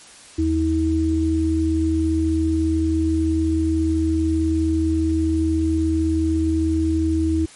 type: tone pair together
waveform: sine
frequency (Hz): 80.3 / 321.2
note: E2 / E4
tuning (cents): -45 / -45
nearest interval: 2 octaves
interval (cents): 2400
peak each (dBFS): -21 / -18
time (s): 0.38-7.46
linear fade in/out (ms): 10
effects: white hiss -44 dBFS RMS until 7.55 s + MP3 48 kbps

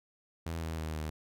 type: tone with pitch steps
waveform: sawtooth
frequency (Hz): 82.41 / 80.71 / 79.05 / 77.43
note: E2 / E2 / D#2 / D#2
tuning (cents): 0 / -36 / +28 / -8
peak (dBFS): -31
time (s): 0.46-1.1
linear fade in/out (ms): 5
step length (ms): 160
effects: none

